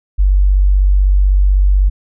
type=tone; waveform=sine; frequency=48 Hz; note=G1; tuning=36 cents flat; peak=-7 dBFS; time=0.18-1.9 s; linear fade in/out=20 ms; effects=none